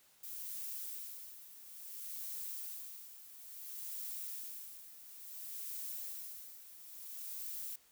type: noise with tremolo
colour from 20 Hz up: violet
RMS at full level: -43 dBFS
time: 0.23-7.76 s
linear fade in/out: 5 ms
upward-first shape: sine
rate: 0.58 Hz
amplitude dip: 75%
effects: white hiss -67 dBFS RMS until 7.91 s